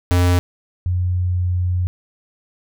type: tone pair in turn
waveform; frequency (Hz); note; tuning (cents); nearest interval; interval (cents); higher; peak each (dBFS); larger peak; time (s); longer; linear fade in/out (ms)
square / sine; 88.8 / 89.88; F2 / F#2; +29 / -50; unison; 21; second; -13 / -16; first; 0.11-0.39 / 0.86-1.87; second; 0
effects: none